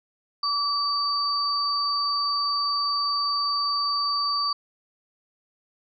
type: tone pair together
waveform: sine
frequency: 1155 / 4615 Hz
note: D6 / D8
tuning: -29 / -31 cents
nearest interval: 2 octaves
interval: 2398 cents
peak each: -25 dBFS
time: 0.43-4.53 s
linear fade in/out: 5 ms
effects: none